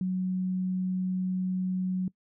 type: tone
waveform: sine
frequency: 185 Hz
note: F#3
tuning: in tune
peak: -26 dBFS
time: 0.01-2.08 s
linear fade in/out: 2 ms
effects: noise-tail reverb RT60 0.1 s tail -22 dB re dry